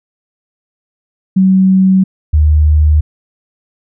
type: tone pair in turn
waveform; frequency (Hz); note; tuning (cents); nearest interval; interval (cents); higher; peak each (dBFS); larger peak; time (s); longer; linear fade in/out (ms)
sine; 189.2 / 76.09; F#3 / D#2; +39 / -38; octave + major third; 1577; first; -5; neither; 1.36-2.04 / 2.33-3.01; neither; 10
effects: none